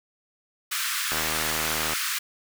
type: high-pass noise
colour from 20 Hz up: pink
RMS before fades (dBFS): -28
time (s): 0.71-2.19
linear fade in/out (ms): 10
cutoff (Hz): 1200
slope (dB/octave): 48
type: click train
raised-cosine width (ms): 0.5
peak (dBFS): -14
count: 65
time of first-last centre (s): 1.12-1.933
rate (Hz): 78.7
effects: none